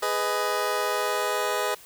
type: chord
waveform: 20% pulse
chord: G# minor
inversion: none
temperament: just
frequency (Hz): 415.3 / 498.4 / 623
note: G#4 / B4 / D#5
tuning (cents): 0 / +16 / +2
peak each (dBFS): -24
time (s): 0.02-1.75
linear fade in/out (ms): 10
effects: white hiss -49 dBFS RMS until 1.85 s